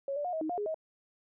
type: tone with pitch steps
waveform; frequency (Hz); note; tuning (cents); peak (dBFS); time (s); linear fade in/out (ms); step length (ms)
sine; 552 / 584 / 717 / 638 / 313.1 / 708 / 414.1 / 634; C#5 / D5 / F5 / D#5 / D#4 / F5 / G#4 / D#5; -7 / -10 / +45 / +43 / +11 / +23 / -5 / +32; -31; 0.08-0.744; 2; 83
effects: none